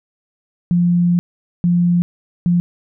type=tone bursts at uneven times; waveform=sine; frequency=174.61 Hz; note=F3; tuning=in tune; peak=-11 dBFS; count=3; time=0.71-1.19 / 1.64-2.02 / 2.46-2.6 s; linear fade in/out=0 ms; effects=none